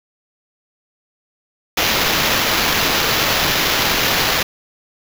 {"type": "noise with sample-and-hold", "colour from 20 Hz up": "blue", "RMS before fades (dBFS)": -17, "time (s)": [1.77, 4.43], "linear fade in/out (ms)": 5, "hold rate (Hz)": 8820, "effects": []}